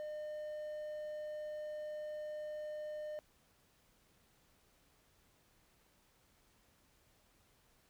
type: tone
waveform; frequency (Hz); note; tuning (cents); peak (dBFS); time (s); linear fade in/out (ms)
triangle; 606; D#5; -46; -39; 0-3.19; 0
effects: pink hiss -71 dBFS RMS until 7.89 s